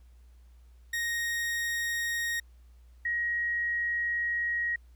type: tone pair in turn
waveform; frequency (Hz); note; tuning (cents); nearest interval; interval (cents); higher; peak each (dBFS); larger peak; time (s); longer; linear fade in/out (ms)
40% pulse / sine; 1868 / 1891.9; A#6 / A#6; +3 / +25; unison; 22; second; -28 / -27; second; 0.93-2.4 / 3.05-4.76; second; 5
effects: added 60 Hz sine -52 dBFS peak until 4.95 s + pink hiss -71 dBFS RMS until 4.95 s